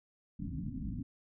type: low-pass noise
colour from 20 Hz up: white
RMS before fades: -39 dBFS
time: 0.39-1.03 s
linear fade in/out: 10 ms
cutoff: 280 Hz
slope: 96 dB/octave
effects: none